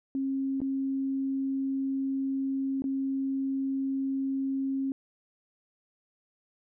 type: tone with dropouts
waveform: sine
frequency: 270 Hz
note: C#4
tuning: 45 cents flat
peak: -27 dBFS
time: 0.15-4.92 s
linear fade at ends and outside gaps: 1 ms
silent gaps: 0.604-0.616 / 2.821-2.841 s
effects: none